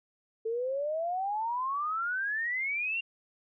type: exponential sweep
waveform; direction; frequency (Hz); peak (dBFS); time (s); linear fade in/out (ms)
sine; up; 440.4 to 2800; -29; 0.45-3.01; 10
effects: none